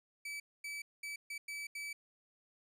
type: tone bursts at uneven times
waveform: 40% pulse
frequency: 2300 Hz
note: D7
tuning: 37 cents flat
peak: -40 dBFS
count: 6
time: 0.25-0.4 / 0.64-0.82 / 1.03-1.16 / 1.3-1.38 / 1.48-1.67 / 1.75-1.93 s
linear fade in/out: 5 ms
effects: resampled to 32000 Hz